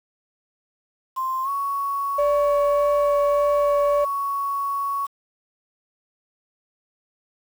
sine tone with pitch glide, 1046.5 to 1115.2 Hz, C6 to C#6, 0 to +10 cents, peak -22 dBFS, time 1.16-5.07 s, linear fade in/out 20 ms, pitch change +110 cents, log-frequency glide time 1.43-1.49 s
sine tone with vibrato, 580 Hz, D5, 22 cents flat, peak -16 dBFS, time 2.18-4.05 s, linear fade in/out 10 ms, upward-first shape sine, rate 1.7 Hz, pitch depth 8 cents each way
effects tanh soft clip ceiling -12 dBFS + 7-bit

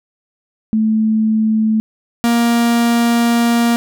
sine / 45% pulse tone pair in turn, 218.6 / 235 Hz, A3 / A#3, -11 / +14 cents, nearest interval minor second, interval 125 cents, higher second, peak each -11 dBFS, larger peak neither, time 0.73-1.8 / 2.24-3.76 s, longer second, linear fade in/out 0 ms, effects none

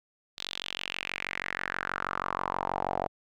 sawtooth tone with band-pass filter sweep, 46.25 Hz, F#1, in tune, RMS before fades -34 dBFS, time 0.37-3.08 s, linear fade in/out 20 ms, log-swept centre 3900 to 700 Hz, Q 3.9, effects none

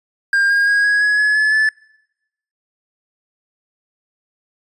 triangle tone with pitch steps, 1604 / 1622.6 / 1641.5 / 1660.6 / 1679.9 / 1699.4 / 1719.1 / 1739.1 Hz, G6 / G#6 / G#6 / G#6 / G#6 / G#6 / A6 / A6, +39 / -41 / -21 / -1 / +19 / +39 / -41 / -21 cents, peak -10 dBFS, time 0.33-1.69 s, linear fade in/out 2 ms, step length 170 ms, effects noise-tail reverb RT60 0.9 s tail -25 dB re dry + resampled to 24000 Hz

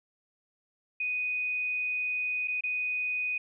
sine tone with dropouts, 2489 Hz, D#7, in tune, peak -28 dBFS, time 1-3.38 s, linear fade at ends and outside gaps 5 ms, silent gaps 2.475-2.481 / 2.609-2.636 s, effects none

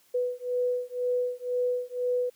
sine beating tone pair, 493.9 / 495.9 Hz, B4 / B4, 0 / +7 cents, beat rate 2 Hz, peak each -29 dBFS, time 0.14-2.3 s, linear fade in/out 10 ms, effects white hiss -63 dBFS RMS until 2.35 s + high-pass 100 Hz 12 dB/octave

